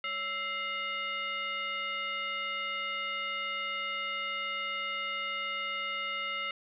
sine tone with frequency modulation, 2093 Hz, C7, in tune, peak -32 dBFS, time 0.04-6.51 s, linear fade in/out 2 ms, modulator 767 Hz, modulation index 1.3, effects none

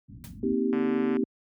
pink low-pass noise, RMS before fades -42 dBFS, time 0.08-0.55 s, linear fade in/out 20 ms, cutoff 260 Hz, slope 48 dB/octave
white noise with exponential decay, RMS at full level -43 dBFS, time 0.24-0.4 s, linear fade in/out 1 ms, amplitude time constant 33 ms
sine chord, C minor seventh, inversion third, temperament just, 235.5 / 261.6 / 314 / 392.4 Hz, Bb3 / C4 / Eb4 / G4, +18 / 0 / +16 / +2 cents, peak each -28 / -28 / -32 / -28 dBFS, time 0.43-1.24 s, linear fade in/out 5 ms
click train, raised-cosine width 0.5 ms, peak -23 dBFS, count 65, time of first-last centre 0.73-1.168 s, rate 146 Hz
effects high-pass 60 Hz 12 dB/octave

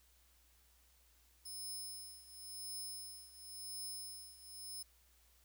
20% pulse tone with tremolo, 5220 Hz, E8, 18 cents flat, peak -37 dBFS, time 1.45-4.83 s, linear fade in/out 10 ms, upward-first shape triangle, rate 0.94 Hz, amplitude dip 85%, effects added 60 Hz sine -70 dBFS peak until 5.44 s + white hiss -71 dBFS RMS until 5.44 s

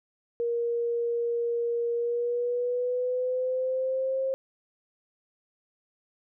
sine tone with pitch glide, 471 to 531.7 Hz, A#4 to C5, +18 to +28 cents, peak -25 dBFS, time 0.4-4.34 s, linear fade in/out 0 ms, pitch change +210 cents, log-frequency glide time 1.94-4.21 s, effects none

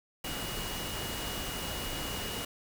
sine tone in noise, 2889 Hz, F#7, 42 cents flat, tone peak -42 dBFS, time 0.24-2.45 s, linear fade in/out 5 ms, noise pink, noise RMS -37 dBFS, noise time 0.24-2.45 s, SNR -8 dB, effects none

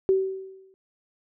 sine tone with exponential decay, 382.3 Hz, G4, 43 cents flat, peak -15 dBFS, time 0.09-0.74 s, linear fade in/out 0 ms, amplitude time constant 140 ms, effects none

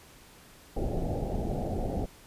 pink low-pass noise, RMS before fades -31 dBFS, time 0.76-2.06 s, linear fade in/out 10 ms, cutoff 810 Hz, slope 96 dB/octave, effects pink hiss -54 dBFS RMS until 2.26 s + resampled to 32000 Hz

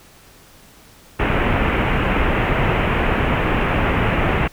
pink low-pass noise, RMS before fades -18 dBFS, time 1.19-4.48 s, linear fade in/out 10 ms, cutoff 2800 Hz, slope 48 dB/octave, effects pink hiss -47 dBFS RMS until 4.52 s

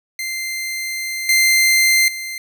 sawtooth tone with level steps, 2085 Hz, C7, 7 cents flat, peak -19 / -8 / -22 dBFS, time 0.19-2.38 s, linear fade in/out 2 ms, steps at 1.29 / 2.08 s, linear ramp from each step 2 ms, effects none

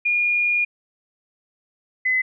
sine tone pair in turn, 2430 / 2026 Hz, D#7 / B6, -42 / +44 cents, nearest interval minor third, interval 314 cents, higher first, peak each -17 dBFS, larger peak neither, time 0.05-0.65 / 2.05-2.22 s, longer first, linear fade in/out 10 ms, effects none

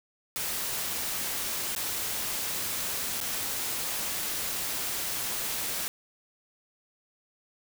white noise with dropouts, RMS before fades -32 dBFS, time 0.36-5.88 s, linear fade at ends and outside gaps 0 ms, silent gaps 1.75-1.762 / 3.203-3.212 s, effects none

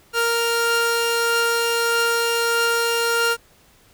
sawtooth tone pair together, 466 / 1396.4 Hz, A#4 / F6, -1 / -1 cents, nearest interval octave + perfect fifth, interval 1900 cents, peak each -17 dBFS, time 0.13-3.37 s, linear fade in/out 50 ms, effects pink hiss -54 dBFS RMS until 3.93 s

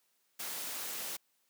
white noise with amplitude modulation, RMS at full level -38 dBFS, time 0.39-1.17 s, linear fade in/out 10 ms, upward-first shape sine, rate 278 Hz, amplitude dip 40%, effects white hiss -75 dBFS RMS until 1.49 s + high-pass 200 Hz 12 dB/octave

